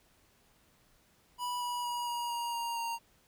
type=tone with pitch steps; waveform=square; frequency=981 / 972 / 963 / 954.2 / 945.4 / 936.7 / 928.1 Hz; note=B5 / B5 / B5 / A#5 / A#5 / A#5 / A#5; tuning=-12 / -28 / -44 / +40 / +24 / +8 / -8 cents; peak=-34 dBFS; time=1.38-2.99 s; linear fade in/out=50 ms; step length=230 ms; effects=pink hiss -67 dBFS RMS until 3.27 s